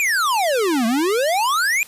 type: exponential two-way sweep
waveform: square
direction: down then up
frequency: 2489 to 217.4 to 2489 Hz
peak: -17 dBFS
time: 0-1.83 s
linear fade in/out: 0 ms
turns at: 0.86 s
effects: white hiss -43 dBFS RMS until 1.87 s + resampled to 32000 Hz